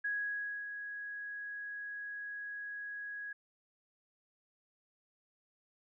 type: tone with ADSR envelope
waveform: sine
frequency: 1662 Hz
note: G#6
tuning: 1 cent sharp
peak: -32 dBFS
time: 0.04-3.33 s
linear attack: 10 ms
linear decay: 610 ms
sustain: -8 dB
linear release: 6 ms
effects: none